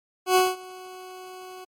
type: tone with ADSR envelope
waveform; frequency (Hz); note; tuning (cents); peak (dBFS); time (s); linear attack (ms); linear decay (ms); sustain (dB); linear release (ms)
20% pulse; 370; F#4; 0; -10; 0.26-1.65; 98; 200; -24; 13
effects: MP3 64 kbps